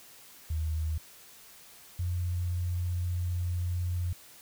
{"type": "tone pair in turn", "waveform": "sine", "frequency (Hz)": [78.8, 88.45], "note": ["D#2", "F2"], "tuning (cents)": [23, 23], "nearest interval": "major second", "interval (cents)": 200, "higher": "second", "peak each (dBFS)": -28, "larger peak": "neither", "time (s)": [[0.5, 0.98], [1.99, 4.13]], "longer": "second", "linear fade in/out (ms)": 5, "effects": ["white hiss -53 dBFS RMS until 4.41 s"]}